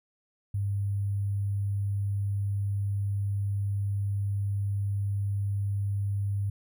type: tone with sample-and-hold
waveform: sine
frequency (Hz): 100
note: G2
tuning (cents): +35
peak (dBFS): -26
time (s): 0.54-6.5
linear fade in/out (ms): 5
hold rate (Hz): 11025
effects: none